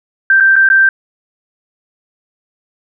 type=tone with dropouts; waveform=sine; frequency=1568 Hz; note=G6; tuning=in tune; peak=-5 dBFS; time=0.3-0.89 s; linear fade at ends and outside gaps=2 ms; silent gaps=0.402-0.406 / 0.557-0.563 / 0.689-0.7 s; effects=none